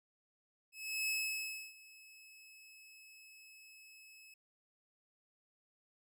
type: tone with ADSR envelope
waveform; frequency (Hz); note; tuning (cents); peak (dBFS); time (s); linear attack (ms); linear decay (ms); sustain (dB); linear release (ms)
sawtooth; 2587; E7; -33; -30; 0.72-4.34; 360; 650; -23; 3
effects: none